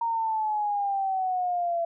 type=exponential sweep; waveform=sine; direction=down; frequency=932.3 to 672 Hz; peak=-24 dBFS; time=0.01-1.85 s; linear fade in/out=5 ms; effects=none